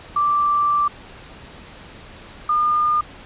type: tone pair in turn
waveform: sine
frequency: 1173 / 1211.6 Hz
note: D6 / D#6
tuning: -2 / -46 cents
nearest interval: minor second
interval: 56 cents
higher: second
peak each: -15 dBFS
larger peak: neither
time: 0.16-0.88 / 2.49-3.01 s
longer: first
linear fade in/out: 5 ms
effects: pink hiss -41 dBFS RMS until 3.25 s + resampled to 8000 Hz